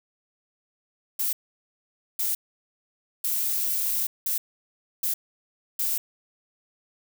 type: noise bursts at uneven times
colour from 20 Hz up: violet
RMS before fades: -26 dBFS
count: 6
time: 1.19-1.33 / 2.19-2.35 / 3.24-4.07 / 4.26-4.38 / 5.03-5.14 / 5.79-5.98 s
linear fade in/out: 5 ms
effects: none